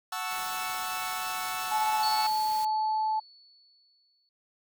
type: chord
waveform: sawtooth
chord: F# minor seventh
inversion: none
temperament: equal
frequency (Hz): 740 / 880 / 1108.7 / 1318.5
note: F#5 / A5 / C#6 / E6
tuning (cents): 0 / 0 / 0 / 0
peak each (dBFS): -33 / -35 / -35 / -32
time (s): 0.12-2.27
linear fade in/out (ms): 5
type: noise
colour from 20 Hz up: white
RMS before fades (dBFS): -42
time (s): 0.31-2.65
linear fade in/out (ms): 2
type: tone with pitch glide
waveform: sine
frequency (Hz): 864 to 869.5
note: A5 to A5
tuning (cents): -32 to -21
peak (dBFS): -25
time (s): 1.71-3.2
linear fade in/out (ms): 10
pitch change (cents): +11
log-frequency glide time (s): 2.54-3.05
type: tone with exponential decay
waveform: sine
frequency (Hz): 4435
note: C#8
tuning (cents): 0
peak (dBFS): -30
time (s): 2.03-4.29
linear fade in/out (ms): 1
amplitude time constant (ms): 490
effects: none